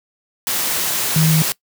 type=tone in noise; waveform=sine; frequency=158.5 Hz; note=D#3; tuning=32 cents sharp; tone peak=-11 dBFS; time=1.16-1.42 s; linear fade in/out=0 ms; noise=white; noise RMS=-20 dBFS; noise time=0.47-1.52 s; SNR=+6 dB; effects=noise-tail reverb RT60 0.1 s tail -21 dB re dry + high-pass 100 Hz 12 dB/octave